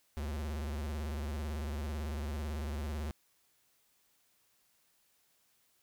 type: tone with vibrato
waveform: square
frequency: 73.9 Hz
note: D2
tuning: 11 cents sharp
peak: -36 dBFS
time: 0.17-3.11 s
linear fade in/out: 0 ms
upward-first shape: square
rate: 18 Hz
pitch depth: 100 cents each way
effects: white hiss -72 dBFS RMS until 5.82 s